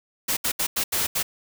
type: noise bursts at uneven times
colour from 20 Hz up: white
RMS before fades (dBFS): -24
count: 6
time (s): 0.28-0.37 / 0.44-0.52 / 0.59-0.67 / 0.76-0.84 / 0.92-1.07 / 1.15-1.23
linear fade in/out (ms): 10
effects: none